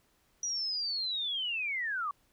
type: linear sweep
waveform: sine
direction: down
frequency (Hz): 5850 to 1113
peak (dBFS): -31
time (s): 0.43-2.11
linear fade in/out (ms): 2
effects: pink hiss -70 dBFS RMS until 2.32 s